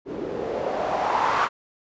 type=noise with low-pass filter sweep; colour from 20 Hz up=blue; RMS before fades=-25 dBFS; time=0.05-1.49 s; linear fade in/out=50 ms; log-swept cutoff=330 to 1200 Hz; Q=3.1; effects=resampled to 16000 Hz